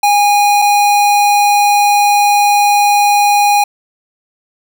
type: tone pair in turn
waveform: square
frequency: 820 / 820 Hz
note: G#5 / G#5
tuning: -22 / -22 cents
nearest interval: unison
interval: 0 cents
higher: neither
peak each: -8 dBFS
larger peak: neither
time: 0.03-0.62 / 0.62-3.64 s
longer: second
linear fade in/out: 5 ms
effects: none